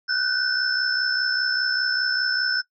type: tone cluster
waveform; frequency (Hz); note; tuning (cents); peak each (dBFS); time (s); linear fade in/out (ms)
sine; 1473 / 1538 / 5280; F#6 / G6 / E8; -8 / -33 / +2; -25; 0.08-2.62; 20
effects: noise-tail reverb RT60 0.1 s tail -19 dB re dry